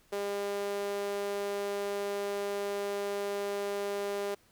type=tone with high-pass filter; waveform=sawtooth; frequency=201.6 Hz; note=G3; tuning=49 cents sharp; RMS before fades=-34 dBFS; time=0.12-4.35 s; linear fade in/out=10 ms; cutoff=460 Hz; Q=4; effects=pink hiss -65 dBFS RMS until 4.51 s